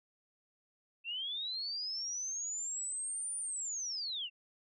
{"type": "linear two-way sweep", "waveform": "sine", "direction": "up then down", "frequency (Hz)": [2658, 9397, 2658], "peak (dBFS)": -36, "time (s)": [1.04, 4.3], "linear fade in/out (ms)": 50, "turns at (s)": 3.37, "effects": []}